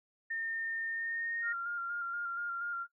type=tone with pitch glide; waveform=sine; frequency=1818 to 1853 Hz; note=A#6 to A#6; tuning=-44 to -11 cents; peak=-34 dBFS; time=0.3-1.53 s; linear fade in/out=10 ms; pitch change=+33 cents; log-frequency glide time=0.87-1.39 s
type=tone with vibrato; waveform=sine; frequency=1396.9 Hz; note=F6; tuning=in tune; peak=-34 dBFS; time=1.42-2.87 s; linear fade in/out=50 ms; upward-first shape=square; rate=4.2 Hz; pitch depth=21 cents each way
effects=noise-tail reverb RT60 0.1 s tail -18 dB re dry